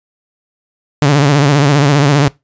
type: tone with vibrato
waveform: sawtooth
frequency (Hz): 143.1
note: D3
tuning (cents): -45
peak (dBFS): -3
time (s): 1.02-2.28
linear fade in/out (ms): 0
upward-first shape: sine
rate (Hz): 15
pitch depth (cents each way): 88
effects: noise-tail reverb RT60 0.2 s tail -22 dB re dry + resampled to 16000 Hz